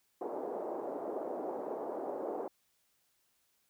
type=band-pass noise; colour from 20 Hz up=pink; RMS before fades=-39 dBFS; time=0.21-2.48 s; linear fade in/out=5 ms; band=340 to 780 Hz; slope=24 dB/octave; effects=white hiss -75 dBFS RMS until 3.69 s

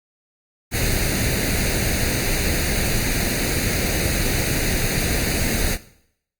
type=noise with comb filter; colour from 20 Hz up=pink; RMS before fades=-21 dBFS; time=0.71-5.78 s; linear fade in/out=50 ms; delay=0.46 ms; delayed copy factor=+0.7; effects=noise-tail reverb RT60 0.7 s tail -17 dB re dry + Opus 48 kbps

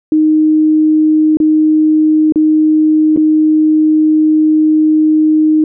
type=tone with dropouts; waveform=sine; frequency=310 Hz; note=D#4; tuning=6 cents flat; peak=-6 dBFS; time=0.12-5.64 s; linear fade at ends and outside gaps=2 ms; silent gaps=1.371-1.401 / 2.323-2.358 / 3.163-3.173 s; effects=none

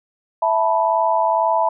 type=chord; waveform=sine; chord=E suspended fourth; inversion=none; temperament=equal with one note detuned; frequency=659.3 / 880 / 982.1 Hz; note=E5 / A5 / B5; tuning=0 / 0 / -10 cents; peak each=-19 dBFS; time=0.42-1.69 s; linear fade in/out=5 ms; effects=none

